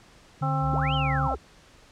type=tone with pitch glide; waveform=sine; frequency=146.5 to 141.84 Hz; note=D3 to C#3; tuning=-4 to +40 cents; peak=-25 dBFS; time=0.41-1.28 s; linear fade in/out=10 ms; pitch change=-56 cents; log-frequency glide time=0.91-1.11 s
type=harmonic tone; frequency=265.7 Hz; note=C4; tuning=27 cents sharp; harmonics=1 / 2 / 3 / 4 / 5; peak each=-36 / -37 / -29 / -39 / -31 dBFS; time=0.42-1.35 s; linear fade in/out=10 ms
type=tone with vibrato; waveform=sine; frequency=65.8 Hz; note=C2; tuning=10 cents sharp; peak=-31 dBFS; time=0.6-1.39 s; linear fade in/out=50 ms; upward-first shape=sine; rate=9.5 Hz; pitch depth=57 cents each way
type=linear two-way sweep; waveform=sine; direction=up then down; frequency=79.1 to 3198 to 344 Hz; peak=-30 dBFS; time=0.72-1.36 s; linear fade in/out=10 ms; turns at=0.94 s
effects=pink hiss -54 dBFS RMS until 1.91 s + low-pass 7000 Hz 12 dB/octave